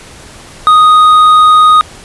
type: tone with hard clipping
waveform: triangle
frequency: 1244.5 Hz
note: D#6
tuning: in tune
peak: -3 dBFS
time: 0.67-1.81 s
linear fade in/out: 0 ms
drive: 8 dB
effects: pink hiss -33 dBFS RMS until 2.04 s + resampled to 24000 Hz